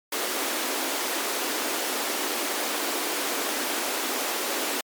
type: high-pass noise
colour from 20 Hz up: pink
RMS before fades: -28 dBFS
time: 0.12-4.81 s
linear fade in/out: 5 ms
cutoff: 260 Hz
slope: 48 dB/octave
effects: MP3 96 kbps